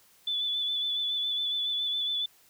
sine tone with vibrato, 3475 Hz, A7, 22 cents flat, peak -27 dBFS, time 0.27-2.26 s, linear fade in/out 5 ms, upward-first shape sine, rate 7.2 Hz, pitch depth 28 cents each way, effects white hiss -61 dBFS RMS until 2.49 s

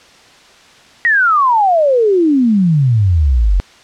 sine exponential sweep, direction down, 1923 to 43.46 Hz, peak -8 dBFS, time 1.05-3.6 s, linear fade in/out 0 ms, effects white hiss -43 dBFS RMS until 3.83 s + low-pass 5000 Hz 12 dB/octave

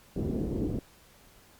white low-pass noise, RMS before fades -31 dBFS, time 0.16-0.79 s, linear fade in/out 2 ms, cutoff 370 Hz, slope 24 dB/octave, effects pink hiss -58 dBFS RMS until 1.59 s + Opus 48 kbps

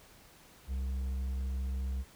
triangle tone with hard clipping, 65.7 Hz, C2, 8 cents sharp, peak -33 dBFS, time 0.67-2.05 s, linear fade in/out 50 ms, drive 7 dB, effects pink hiss -58 dBFS RMS until 2.15 s

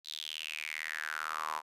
sawtooth tone with high-pass filter sweep, 77.78 Hz, D#2, in tune, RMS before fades -39 dBFS, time 0.04-1.62 s, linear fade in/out 50 ms, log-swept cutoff 4000 to 960 Hz, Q 6.3, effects resampled to 32000 Hz

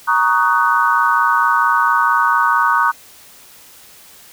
sine chord, D# minor seventh, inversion second, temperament just, 933.4 / 1120.1 / 1244.5 / 1493.4 Hz, A#5 / C#6 / D#6 / F#6, +2 / +18 / 0 / +16 cents, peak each -17 dBFS, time 0.07-2.92 s, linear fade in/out 20 ms, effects white hiss -43 dBFS RMS until 4.32 s

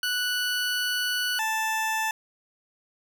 20% pulse tone pair in turn, 1480 / 880 Hz, F#6 / A5, 0 / 0 cents, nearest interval major sixth, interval 900 cents, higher first, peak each -20 dBFS, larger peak neither, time 0.03-1.39 / 1.39-2.11 s, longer first, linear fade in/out 2 ms, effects none

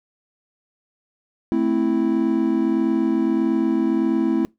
triangle chord, A minor, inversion none, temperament equal, 220 / 261.6 / 329.6 Hz, A3 / C4 / E4, 0 / 0 / 0 cents, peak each -21 / -20 / -18 dBFS, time 1.52-4.45 s, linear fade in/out 0 ms, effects noise-tail reverb RT60 0.2 s tail -24 dB re dry

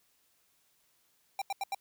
square tone bursts, 790 Hz, G5, 13 cents sharp, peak -32 dBFS, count 4, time 1.39-1.747 s, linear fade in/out 2 ms, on 27 ms, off 83 ms, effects white hiss -71 dBFS RMS until 1.8 s

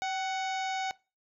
harmonic tone with a mistuned harmonic, 743 Hz, F#5, 7 cents sharp, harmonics 1 / 2 / 3 / 4 / 5 / 6 / 7 / 8 / 9, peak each -31 / -40 / -39 / -47 / -43 / -50 / -50 / -53 / -49 dBFS, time 0.02-0.91 s, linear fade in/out 0 ms, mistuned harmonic 1, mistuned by +52 cents, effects noise-tail reverb RT60 0.3 s tail -21 dB re dry

